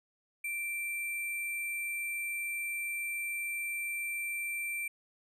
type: tone with sample-and-hold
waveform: sine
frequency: 2349 Hz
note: D7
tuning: in tune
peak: -33 dBFS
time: 0.44-4.88 s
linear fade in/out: 5 ms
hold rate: 11025 Hz
effects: resampled to 32000 Hz